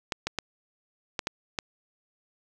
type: clicks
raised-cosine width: 0.2 ms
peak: -11 dBFS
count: 6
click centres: 0.122 / 0.27 / 0.387 / 1.192 / 1.271 / 1.588 s
effects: none